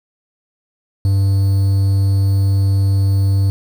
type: tone with quantisation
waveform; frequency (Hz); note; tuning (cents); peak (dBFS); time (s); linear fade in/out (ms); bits
triangle; 97.8; G2; -4; -9; 1.05-3.5; 0; 6
effects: none